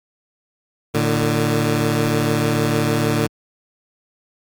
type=tone pair together; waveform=15% pulse; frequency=113.6 / 149.27 Hz; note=A#2 / D3; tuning=-44 / +29 cents; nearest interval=perfect fourth; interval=473 cents; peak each=-13 dBFS; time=0.94-3.27 s; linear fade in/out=10 ms; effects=Opus 48 kbps